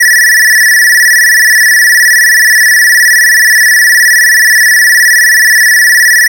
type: tone with vibrato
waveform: square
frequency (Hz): 1835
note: A#6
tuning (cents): -28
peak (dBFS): -3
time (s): 0-6.28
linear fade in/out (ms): 10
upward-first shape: square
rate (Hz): 19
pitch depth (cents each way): 82
effects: none